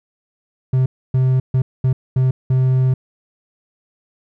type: tone bursts at uneven times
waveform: triangle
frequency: 129.6 Hz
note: C3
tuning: 16 cents flat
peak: -10 dBFS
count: 6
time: 0.73-0.86 / 1.14-1.4 / 1.54-1.62 / 1.84-1.93 / 2.16-2.31 / 2.5-2.94 s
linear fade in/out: 5 ms
effects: none